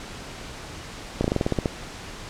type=slowing click train; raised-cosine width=2 ms; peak=-8 dBFS; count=10; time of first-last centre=1.21-1.658 s; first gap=33 ms; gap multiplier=1.1; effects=pink hiss -38 dBFS RMS until 2.29 s + low-pass 7000 Hz 12 dB/octave